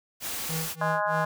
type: noise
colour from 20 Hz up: white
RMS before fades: -33 dBFS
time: 0.2-0.76 s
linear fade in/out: 50 ms
type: tone with tremolo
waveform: square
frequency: 161 Hz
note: E3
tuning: 41 cents flat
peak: -30 dBFS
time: 0.49-1.25 s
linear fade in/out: 5 ms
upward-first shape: sine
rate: 3.2 Hz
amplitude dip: 100%
type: harmonic tone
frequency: 207.7 Hz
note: G#3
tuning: in tune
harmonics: 3 / 4 / 5 / 6 / 7 / 8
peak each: -29 / -31 / -29 / -36 / -33 / -34 dBFS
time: 0.81-1.25 s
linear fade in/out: 5 ms
effects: none